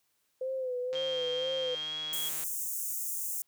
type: tone with vibrato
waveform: sine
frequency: 511 Hz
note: C5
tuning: 41 cents flat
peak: -31 dBFS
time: 0.41-1.75 s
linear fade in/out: 5 ms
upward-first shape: sine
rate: 2 Hz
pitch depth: 57 cents each way
type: click train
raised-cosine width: 0.2 ms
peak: -28 dBFS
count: 233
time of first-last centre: 0.93-2.436 s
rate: 154 Hz
type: tone with pitch glide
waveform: sine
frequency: 3200 to 3313 Hz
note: G7 to G#7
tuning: +35 to -5 cents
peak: -34 dBFS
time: 0.95-2.29 s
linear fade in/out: 5 ms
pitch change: +60 cents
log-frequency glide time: 1.74-1.98 s
type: high-pass noise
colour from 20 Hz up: white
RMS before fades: -35 dBFS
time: 2.13-3.42 s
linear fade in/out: 0 ms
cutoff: 6400 Hz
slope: 48 dB/octave
effects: white hiss -75 dBFS RMS until 3.47 s + high-pass 60 Hz 12 dB/octave